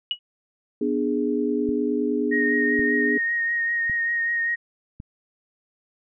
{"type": "tone with exponential decay", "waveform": "sine", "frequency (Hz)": 2917, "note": "F#7", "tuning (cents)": -25, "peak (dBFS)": -17, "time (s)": [0.11, 0.19], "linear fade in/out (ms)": 1, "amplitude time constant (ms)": 16}
{"type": "chord", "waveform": "sine", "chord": "G# diminished", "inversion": "first", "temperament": "equal with one note detuned", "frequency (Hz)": [246.9, 296.6, 415.3], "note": ["B3", "D4", "G#4"], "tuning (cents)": [0, 17, 0], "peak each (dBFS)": -25, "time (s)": [0.81, 3.18], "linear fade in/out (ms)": 5}
{"type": "click train", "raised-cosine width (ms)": 5, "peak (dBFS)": -24, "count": 4, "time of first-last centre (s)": [1.69, 5.001], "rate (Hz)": 0.906}
{"type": "tone with vibrato", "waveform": "sine", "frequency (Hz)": 1864, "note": "A#6", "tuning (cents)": -1, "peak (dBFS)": -21, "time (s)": [2.31, 4.56], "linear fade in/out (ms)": 20, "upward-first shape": "triangle", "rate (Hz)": 5.1, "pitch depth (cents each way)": 23}
{"effects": []}